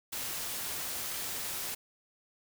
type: noise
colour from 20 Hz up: white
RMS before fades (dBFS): -37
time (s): 0.12-1.75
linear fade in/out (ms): 10
effects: none